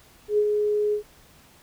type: tone with ADSR envelope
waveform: sine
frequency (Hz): 418.7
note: G#4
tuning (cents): +14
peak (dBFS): -16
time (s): 0.28-1.03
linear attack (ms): 100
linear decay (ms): 63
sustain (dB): -4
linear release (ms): 99
effects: pink hiss -54 dBFS RMS until 1.62 s